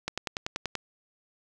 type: click train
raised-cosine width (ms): 0.2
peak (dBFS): -13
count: 8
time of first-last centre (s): 0.08-0.753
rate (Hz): 10.4
effects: none